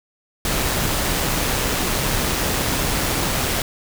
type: noise with amplitude modulation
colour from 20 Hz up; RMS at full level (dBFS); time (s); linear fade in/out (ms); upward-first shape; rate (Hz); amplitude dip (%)
pink; -20; 0.45-3.62; 2; sine; 132; 25
effects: none